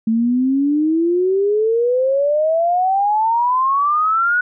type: exponential sweep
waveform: sine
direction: up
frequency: 220 to 1480 Hz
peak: -13 dBFS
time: 0.07-4.41 s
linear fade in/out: 5 ms
effects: none